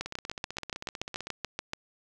two click trains, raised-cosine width 0.2 ms, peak -15 / -20 dBFS, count 13 / 20, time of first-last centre 0.01-1.734 / 0.06-1.27 s, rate 6.96 / 15.7 Hz, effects none

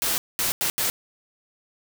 white noise bursts at uneven times, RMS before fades -24 dBFS, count 4, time 0.02-0.18 / 0.39-0.52 / 0.61-0.7 / 0.78-0.9 s, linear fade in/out 0 ms, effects none

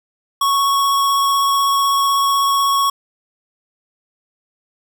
square tone with vibrato, 1108.7 Hz, C#6, in tune, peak -14 dBFS, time 0.41-2.9 s, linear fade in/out 5 ms, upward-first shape sine, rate 16 Hz, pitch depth 11 cents each way, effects none

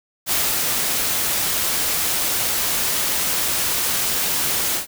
white noise with ADSR envelope, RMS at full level -19 dBFS, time 0.26-4.87 s, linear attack 54 ms, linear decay 200 ms, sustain -2 dB, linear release 120 ms, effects none

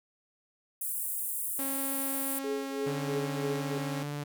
pink high-pass noise, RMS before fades -34 dBFS, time 0.81-2.39 s, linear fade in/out 5 ms, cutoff 8700 Hz, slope 48 dB/octave
sawtooth tone, 272.3 Hz, C#4, 31 cents flat, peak -31 dBFS, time 1.59-4.03 s, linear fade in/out 2 ms
sine tone with tremolo, 422.7 Hz, G#4, 31 cents sharp, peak -29 dBFS, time 2.44-3.78 s, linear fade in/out 2 ms, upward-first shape triangle, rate 3.1 Hz, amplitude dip 100%
sawtooth tone with vibrato, 145.7 Hz, D3, 13 cents flat, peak -30 dBFS, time 2.86-4.24 s, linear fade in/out 10 ms, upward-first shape sine, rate 19 Hz, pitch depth 10 cents each way
effects none

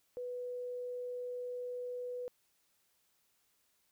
sine tone, 493.9 Hz, B4, in tune, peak -38 dBFS, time 0.17-2.28 s, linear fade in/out 0 ms, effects white hiss -75 dBFS RMS until 3.91 s

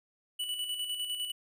square tone with tremolo, 2960 Hz, F#7, in tune, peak -32 dBFS, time 0.39-1.32 s, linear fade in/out 10 ms, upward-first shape square, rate 9.9 Hz, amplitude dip 45%, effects none

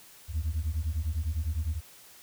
sine beating tone pair, 73.42 / 83.32 Hz, D2 / E2, 0 / +19 cents, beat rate 9.9 Hz, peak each -29 / -29 dBFS, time 0.28-1.81 s, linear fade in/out 50 ms, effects tanh soft clip ceiling -24 dBFS + white hiss -53 dBFS RMS until 2.22 s

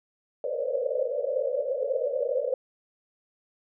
pink band-pass noise, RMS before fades -28 dBFS, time 0.44-2.54 s, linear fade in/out 2 ms, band 490 to 580 Hz, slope 96 dB/octave, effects none

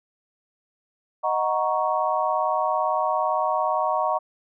sine chord, D# minor seventh, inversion none, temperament equal with one note detuned, 622.3 / 740 / 939.9 / 1108.7 Hz, D#5 / F#5 / A#5 / C#6, 0 / 0 / +14 / 0 cents, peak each -26 dBFS, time 1.23-4.19 s, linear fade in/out 20 ms, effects none

